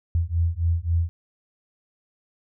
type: beating tone pair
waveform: sine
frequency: 82.41 / 86.11 Hz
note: E2 / F2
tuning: 0 / -24 cents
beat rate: 3.7 Hz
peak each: -23 dBFS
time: 0.15-1.09 s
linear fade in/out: 0 ms
effects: none